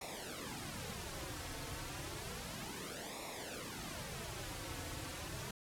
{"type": "noise with flanger", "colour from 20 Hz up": "pink", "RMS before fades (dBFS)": -45, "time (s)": [0.01, 5.51], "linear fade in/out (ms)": 5, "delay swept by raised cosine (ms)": [0.64, 5.04], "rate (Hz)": 0.31, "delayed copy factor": -0.8, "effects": ["low-pass 12000 Hz 12 dB/octave"]}